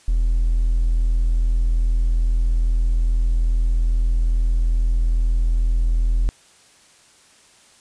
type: tone with hard clipping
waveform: triangle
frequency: 41.2 Hz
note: E1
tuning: in tune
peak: -15 dBFS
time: 0.08-6.29 s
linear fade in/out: 0 ms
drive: 3 dB
effects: white hiss -52 dBFS RMS until 7.8 s + resampled to 22050 Hz